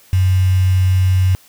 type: tone with quantisation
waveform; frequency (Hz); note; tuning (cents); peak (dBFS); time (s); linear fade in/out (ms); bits
sine; 92.9; F#2; +7; -10; 0.13-1.35; 0; 5
effects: white hiss -48 dBFS RMS until 1.48 s